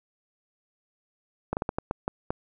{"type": "slowing click train", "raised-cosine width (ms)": 1, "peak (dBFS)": -13, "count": 8, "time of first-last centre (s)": [1.53, 2.305], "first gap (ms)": 39, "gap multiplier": 1.34, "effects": []}